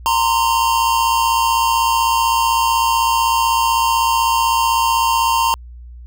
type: tone pair together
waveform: square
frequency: 924 / 1039.9 Hz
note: A#5 / C6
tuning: -16 / -11 cents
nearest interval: major second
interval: 205 cents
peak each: -16 / -18 dBFS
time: 0.06-5.54 s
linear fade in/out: 0 ms
effects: added 60 Hz sine -33 dBFS peak until 6.06 s